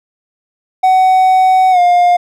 triangle tone with pitch glide, 750 to 707.9 Hz, F#5 to F5, +23 to +23 cents, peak -4 dBFS, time 0.83-2.17 s, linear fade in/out 10 ms, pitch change -100 cents, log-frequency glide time 1.71-1.79 s, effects none

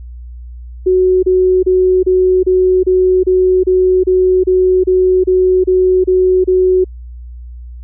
sine tone bursts, 370 Hz, F#4, in tune, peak -7 dBFS, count 15, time 0.86-6.844 s, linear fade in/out 10 ms, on 370 ms, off 31 ms, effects added 60 Hz sine -27 dBFS peak until 7.83 s

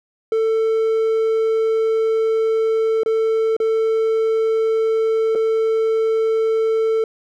triangle tone with dropouts, 445 Hz, A4, 20 cents sharp, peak -13 dBFS, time 0.32-7.04 s, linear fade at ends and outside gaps 2 ms, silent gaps 3.034-3.06 / 3.566-3.601 / 5.351-5.355 s, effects none

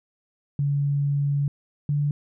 sine tone pair in turn, 142.3 / 145.46 Hz, C#3 / D3, +46 / -16 cents, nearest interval unison, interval 38 cents, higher second, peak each -20 dBFS, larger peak neither, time 0.59-1.48 / 1.89-2.11 s, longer first, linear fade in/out 2 ms, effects none

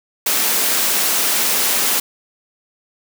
white high-pass noise, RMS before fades -17 dBFS, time 0.26-2 s, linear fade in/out 5 ms, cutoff 190 Hz, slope 24 dB/octave, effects none

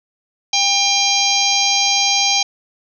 harmonic tone, 799 Hz, G5, 33 cents sharp, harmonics 1 / 3 / 4 / 5 / 6 / 7 / 8, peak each -21 / -21 / -21 / -21 / -21 / -21 / -21 dBFS, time 0.53-2.43 s, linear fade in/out 5 ms, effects none

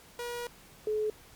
sawtooth / sine tone pair in turn, 480.3 / 427.9 Hz, B4 / A4, -48 / -48 cents, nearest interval major second, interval 200 cents, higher first, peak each -31 / -27 dBFS, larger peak second, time 0.19-0.47 / 0.87-1.1 s, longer first, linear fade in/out 2 ms, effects pink hiss -55 dBFS RMS until 1.35 s + MP3 96 kbps

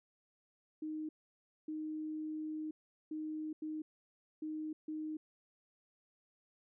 sine tone bursts at uneven times, 310 Hz, D#4, 6 cents flat, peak -38 dBFS, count 6, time 0.82-1.09 / 1.68-2.71 / 3.11-3.53 / 3.62-3.82 / 4.42-4.73 / 4.88-5.17 s, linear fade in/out 5 ms, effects none

